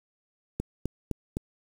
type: click train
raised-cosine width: 3 ms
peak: -16 dBFS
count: 4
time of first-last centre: 0.6-1.369 s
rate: 3.9 Hz
effects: 7-bit